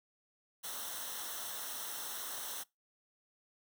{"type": "noise with comb filter", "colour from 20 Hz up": "white", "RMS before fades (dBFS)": -42, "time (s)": [0.63, 2.64], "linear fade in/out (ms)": 20, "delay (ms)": 0.42, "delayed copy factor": -0.75, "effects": ["noise-tail reverb RT60 0.2 s tail -23 dB re dry"]}